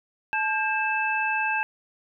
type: tone cluster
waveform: sine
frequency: 868 / 1604 / 2629 Hz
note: A5 / G6 / E7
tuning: -24 / +39 / -5 cents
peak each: -27 dBFS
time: 0.33-1.63 s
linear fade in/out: 0 ms
effects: none